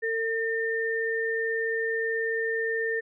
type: tone pair together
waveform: sine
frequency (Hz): 452.3 / 1809.2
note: A4 / A6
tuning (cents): +48 / +48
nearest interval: 2 octaves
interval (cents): 2400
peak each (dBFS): -28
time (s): 0.02-3.01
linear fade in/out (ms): 20
effects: none